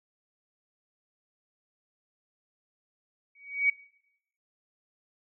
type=tone with exponential growth; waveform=sine; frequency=2257 Hz; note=C#7; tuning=31 cents sharp; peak=-18 dBFS; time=3.35-3.7 s; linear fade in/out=5 ms; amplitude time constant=74 ms; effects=noise-tail reverb RT60 0.8 s tail -22 dB re dry